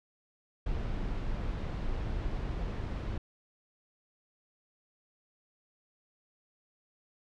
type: noise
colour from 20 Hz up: brown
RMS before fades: -34 dBFS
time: 0.66-3.18 s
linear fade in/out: 5 ms
effects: low-pass 4000 Hz 12 dB/octave